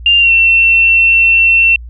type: tone with pitch glide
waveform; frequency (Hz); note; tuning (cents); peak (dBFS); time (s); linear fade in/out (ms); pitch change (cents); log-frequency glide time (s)
sine; 2794 to 2702; F7 to E7; 0 to +42; -5; 0.06-1.76; 2; -58; 0.19-0.32
effects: added 59 Hz sine -26 dBFS peak until 1.89 s